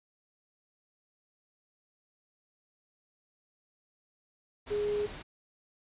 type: tone in noise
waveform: sine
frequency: 415.3 Hz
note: G#4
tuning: in tune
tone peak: -28 dBFS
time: 4.7-5.07 s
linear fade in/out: 20 ms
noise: pink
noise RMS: -44 dBFS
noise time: 4.66-5.23 s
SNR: +13 dB
effects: resampled to 8000 Hz